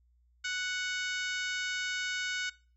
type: harmonic tone with a mistuned harmonic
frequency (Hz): 740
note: F#5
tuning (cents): 0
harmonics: 2 / 3 / 4 / 5 / 6 / 7 / 8 / 9 / 10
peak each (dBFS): -35 / -39 / -41 / -43 / -45 / -46 / -47 / -48 / -49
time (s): 0.44-2.5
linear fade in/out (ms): 10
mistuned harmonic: 8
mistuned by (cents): +33
effects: noise-tail reverb RT60 0.4 s tail -22 dB re dry + added 60 Hz sine -64 dBFS peak until 2.76 s